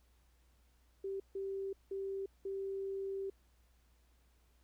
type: tone bursts at uneven times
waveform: sine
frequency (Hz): 389.6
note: G4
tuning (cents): -11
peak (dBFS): -37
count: 4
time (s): 1.04-1.2 / 1.35-1.73 / 1.91-2.26 / 2.45-3.3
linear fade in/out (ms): 5
effects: added 60 Hz sine -67 dBFS peak until 4.63 s + pink hiss -75 dBFS RMS until 4.63 s